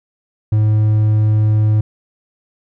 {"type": "tone", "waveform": "triangle", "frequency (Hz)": 107.3, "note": "A2", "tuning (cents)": -43, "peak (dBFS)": -8, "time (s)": [0.52, 1.81], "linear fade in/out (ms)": 5, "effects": []}